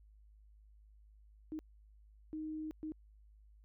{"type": "tone bursts at uneven times", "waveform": "sine", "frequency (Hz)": 311.1, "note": "D#4", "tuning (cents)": 0, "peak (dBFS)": -39, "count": 3, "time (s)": [[1.52, 1.59], [2.33, 2.71], [2.83, 2.92]], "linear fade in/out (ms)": 0, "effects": ["added 52 Hz sine -59 dBFS peak until 3.64 s"]}